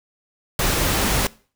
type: noise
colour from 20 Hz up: pink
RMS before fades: -20 dBFS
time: 0.59-1.27 s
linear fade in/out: 2 ms
effects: noise-tail reverb RT60 0.4 s tail -21 dB re dry